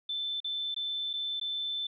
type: tone with dropouts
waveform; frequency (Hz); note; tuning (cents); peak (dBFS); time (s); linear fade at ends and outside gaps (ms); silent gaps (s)
sine; 3531; A7; +5; -31; 0.09-1.87; 5; 0.403-0.444 / 0.745-0.763 / 1.132-1.136 / 1.399-1.412
effects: none